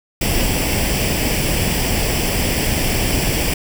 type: noise with comb filter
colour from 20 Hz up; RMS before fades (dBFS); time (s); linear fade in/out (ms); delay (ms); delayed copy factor
pink; -18; 0.21-3.54; 5; 0.38; +0.65
effects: none